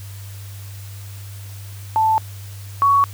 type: tone pair in turn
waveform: sine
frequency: 880 / 1119 Hz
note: A5 / C#6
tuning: 0 / +16 cents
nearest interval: major third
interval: 416 cents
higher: second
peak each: -13 / -11 dBFS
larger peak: second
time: 1.96-2.18 / 2.82-3.04 s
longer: neither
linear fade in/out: 0 ms
effects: added 99 Hz sine -32 dBFS peak until 3.13 s + white hiss -43 dBFS RMS until 3.13 s